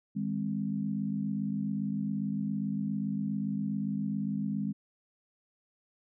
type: tone cluster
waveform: sine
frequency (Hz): 156.4 / 203.7 / 261.2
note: D#3 / G#3 / C4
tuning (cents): +9 / -33 / -3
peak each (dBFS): -37 / -31 / -37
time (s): 0.15-4.73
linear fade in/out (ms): 20
effects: none